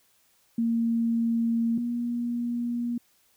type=tone pair in turn; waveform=sine; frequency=230.7 / 238.7 Hz; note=A#3 / A#3; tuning=-18 / +41 cents; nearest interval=minor second; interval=59 cents; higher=second; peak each=-22 / -26 dBFS; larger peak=first; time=0.58-1.78 / 1.78-2.98 s; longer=neither; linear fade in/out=5 ms; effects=white hiss -65 dBFS RMS until 3.36 s